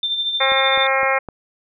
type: tone with tremolo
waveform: sine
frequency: 3576 Hz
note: A7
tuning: 27 cents sharp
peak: -17 dBFS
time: 0.03-0.87 s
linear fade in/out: 2 ms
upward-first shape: sine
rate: 13 Hz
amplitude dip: 50%
type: harmonic tone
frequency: 268 Hz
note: C4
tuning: 42 cents sharp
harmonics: 2 / 3 / 4 / 5 / 6 / 7 / 8 / 9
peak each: -21 / -23 / -24 / -24 / -27 / -24 / -22 / -27 dBFS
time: 0.4-1.19 s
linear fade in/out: 10 ms
type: click train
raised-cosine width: 1 ms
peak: -18 dBFS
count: 4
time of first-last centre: 0.52-1.287 s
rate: 3.91 Hz
effects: none